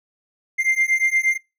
triangle beating tone pair, 2093 / 2101.5 Hz, C7 / C7, 0 / +7 cents, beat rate 8.5 Hz, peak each -18 / -18 dBFS, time 0.58-1.38 s, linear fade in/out 20 ms, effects noise-tail reverb RT60 0.3 s tail -26 dB re dry

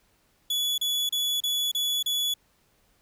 40% pulse tone bursts, 3411 Hz, G#7, 46 cents sharp, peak -23 dBFS, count 6, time 0.5-2.34 s, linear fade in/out 5 ms, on 280 ms, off 32 ms, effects pink hiss -66 dBFS RMS until 3.01 s

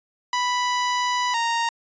sawtooth tone pair in turn, 987.8 / 928.6 Hz, B5 / A#5, 0 / -7 cents, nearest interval minor second, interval 107 cents, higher first, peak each -17 dBFS, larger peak neither, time 0.33-1.34 / 1.34-1.69 s, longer first, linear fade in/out 2 ms, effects resampled to 16000 Hz

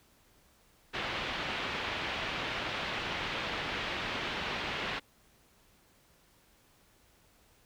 white low-pass noise, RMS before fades -36 dBFS, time 0.93-5 s, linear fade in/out 20 ms, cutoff 3300 Hz, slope 24 dB/octave, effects pink hiss -65 dBFS RMS until 7.65 s

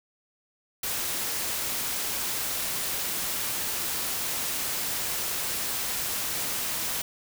white noise, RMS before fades -30 dBFS, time 0.83-7.02 s, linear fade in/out 5 ms, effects none

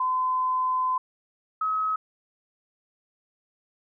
sine tone pair in turn, 1022 / 1278.3 Hz, C6 / D#6, -41 / +46 cents, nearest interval major third, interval 387 cents, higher second, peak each -22 / -23 dBFS, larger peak first, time 0-0.98 / 1.61-1.96 s, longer first, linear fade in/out 5 ms, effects none

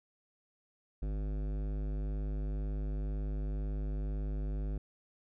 sine tone with hard clipping, 51 Hz, G#1, 31 cents flat, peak -35 dBFS, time 1.02-4.78 s, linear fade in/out 5 ms, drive 16 dB, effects none

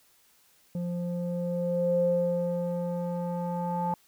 square tone with low-pass filter sweep, 174.61 Hz, F3, in tune, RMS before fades -29 dBFS, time 0.75-3.94 s, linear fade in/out 2 ms, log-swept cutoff 380 to 860 Hz, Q 8.6, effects white hiss -63 dBFS RMS until 4.07 s

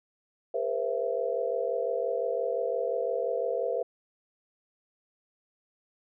sine tone cluster, 406.8 / 475.2 / 521 / 667 Hz, G#4 / A#4 / C5 / E5, -36 / +33 / -7 / +20 cents, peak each -36 / -31 / -31 / -33 dBFS, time 0.54-3.83 s, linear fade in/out 5 ms, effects none

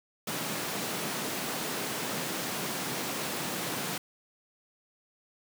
pink high-pass noise, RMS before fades -34 dBFS, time 0.27-3.98 s, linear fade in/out 5 ms, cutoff 150 Hz, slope 24 dB/octave, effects none

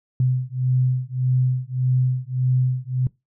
sine beating tone pair, 126.9 / 128.6 Hz, B2 / C3, +47 / -30 cents, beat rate 1.7 Hz, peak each -21 / -21 dBFS, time 0.2-3.07 s, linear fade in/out 2 ms, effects noise-tail reverb RT60 0.2 s tail -22 dB re dry

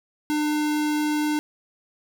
square tone, 300.7 Hz, D4, 41 cents sharp, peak -22 dBFS, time 0.3-1.39 s, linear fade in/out 0 ms, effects 10-bit

